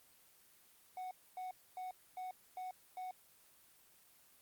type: tone bursts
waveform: triangle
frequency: 740 Hz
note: F#5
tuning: in tune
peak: -40 dBFS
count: 6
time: 0.97-3.11 s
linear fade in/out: 2 ms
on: 140 ms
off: 260 ms
effects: white hiss -66 dBFS RMS until 4.41 s + Opus 24 kbps